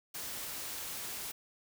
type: noise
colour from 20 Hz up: white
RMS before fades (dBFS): -41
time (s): 0.14-1.32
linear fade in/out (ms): 10
effects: none